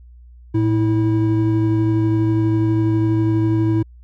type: tone pair together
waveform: triangle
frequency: 112.2 / 324.4 Hz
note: A2 / E4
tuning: +34 / -28 cents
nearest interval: octave + tritone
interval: 1838 cents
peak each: -15 dBFS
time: 0.54-3.83 s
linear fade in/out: 10 ms
effects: added 60 Hz sine -40 dBFS peak until 4.03 s